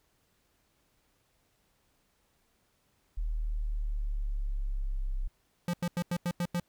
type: exponential sweep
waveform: sine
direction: down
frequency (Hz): 39.44 to 32.5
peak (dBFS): -29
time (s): 3.17-5.28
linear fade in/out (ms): 10
type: tone bursts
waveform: square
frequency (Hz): 174.61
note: F3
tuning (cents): 0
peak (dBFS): -29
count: 7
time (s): 5.68-6.599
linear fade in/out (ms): 2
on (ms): 55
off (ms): 89
effects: pink hiss -72 dBFS RMS until 6.68 s